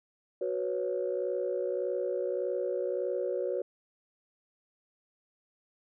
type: chord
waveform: sine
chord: F# suspended fourth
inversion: none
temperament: just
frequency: 370 / 493.3 / 555 Hz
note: F#4 / B4 / C#5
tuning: 0 / -2 / +2 cents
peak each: -33 dBFS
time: 0.41-3.62 s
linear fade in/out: 5 ms
effects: tanh soft clip ceiling -20 dBFS